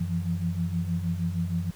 sine tone cluster, 92.9 / 166.6 / 173 Hz, F#2 / E3 / F3, +7 / +19 / -16 cents, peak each -30 dBFS, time 0-1.71 s, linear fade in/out 10 ms, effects pink hiss -51 dBFS RMS until 1.75 s

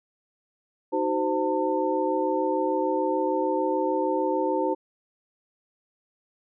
sine tone cluster, 311 / 377.7 / 516 / 898 Hz, D#4 / F#4 / C5 / A5, -1 / +36 / -24 / +35 cents, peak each -28 / -28 / -27 / -28 dBFS, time 0.92-4.75 s, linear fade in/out 20 ms, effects none

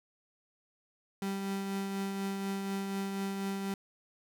35% pulse tone with tremolo, 195.9 Hz, G3, 1 cent flat, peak -30 dBFS, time 1.22-3.74 s, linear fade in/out 2 ms, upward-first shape triangle, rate 4.1 Hz, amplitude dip 35%, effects none

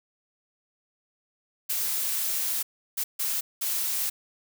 blue noise bursts at uneven times, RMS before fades -28 dBFS, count 4, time 1.69-2.63 / 2.97-3.04 / 3.19-3.41 / 3.61-4.1 s, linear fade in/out 10 ms, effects none

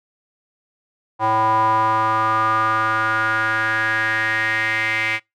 square tone with band-pass filter sweep, 110 Hz, A2, in tune, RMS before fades -19 dBFS, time 1.19-5.2 s, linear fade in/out 50 ms, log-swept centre 900 to 2200 Hz, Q 5.9, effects noise-tail reverb RT60 0.2 s tail -26 dB re dry

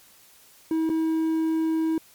triangle tone with dropouts, 321.2 Hz, E4, 45 cents flat, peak -19 dBFS, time 0.71-1.98 s, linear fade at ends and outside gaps 2 ms, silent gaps 0.893-0.899 s, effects white hiss -54 dBFS RMS until 2.14 s + MP3 96 kbps

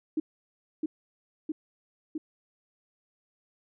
sine tone with echo, 311.5 Hz, D#4, 2 cents sharp, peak -24 dBFS, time 0.17-0.2 s, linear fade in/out 5 ms, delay 660 ms, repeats 3, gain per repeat -2 dB, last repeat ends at 2.18 s, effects none

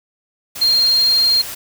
sine tone in noise, 4207 Hz, C8, 9 cents sharp, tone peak -11 dBFS, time 0.61-1.42 s, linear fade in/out 10 ms, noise white, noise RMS -29 dBFS, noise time 0.55-1.55 s, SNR +15 dB, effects none

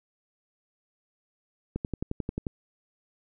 click train, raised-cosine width 3 ms, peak -17 dBFS, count 9, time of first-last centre 1.76-2.468 s, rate 11.3 Hz, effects none

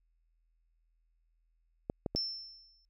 clicks, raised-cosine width 2 ms, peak -20 dBFS, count 3, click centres 1.899 / 2.062 / 2.15 s
sine tone with exponential decay, 5350 Hz, E8, 25 cents sharp, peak -29 dBFS, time 2.16-2.85 s, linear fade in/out 0 ms, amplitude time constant 150 ms
effects added 41 Hz sine -70 dBFS peak until 2.89 s

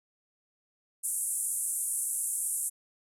pink band-pass noise, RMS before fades -32 dBFS, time 1.03-2.7 s, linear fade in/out 20 ms, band 8400 to 11000 Hz, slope 48 dB/octave, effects none

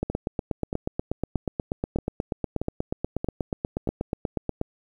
two click trains, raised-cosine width 2 ms, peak -14 / -12 dBFS, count 7 / 39, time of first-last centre 0.1-3.874 / 0.03-4.614 s, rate 1.59 / 8.29 Hz, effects 9-bit

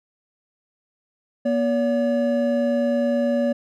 triangle tone pair together, 240.2 / 570 Hz, B3 / C#5, -48 / +48 cents, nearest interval octave + minor third, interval 1496 cents, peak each -19 dBFS, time 1.45-3.53 s, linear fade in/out 10 ms, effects none

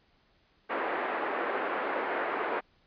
pink band-pass noise, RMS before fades -32 dBFS, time 0.69-2.61 s, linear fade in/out 20 ms, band 350 to 2000 Hz, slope 24 dB/octave, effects pink hiss -67 dBFS RMS until 2.86 s + resampled to 11025 Hz

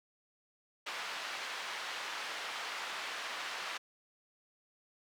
pink band-pass noise, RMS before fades -41 dBFS, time 0.86-3.78 s, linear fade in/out 10 ms, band 1000 to 4000 Hz, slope 12 dB/octave, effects none

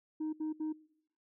sine tone bursts, 311.1 Hz, D#4, in tune, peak -31 dBFS, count 3, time 0.2-0.728 s, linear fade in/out 10 ms, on 130 ms, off 69 ms, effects noise-tail reverb RT60 0.8 s tail -24 dB re dry + tanh soft clip ceiling -32 dBFS

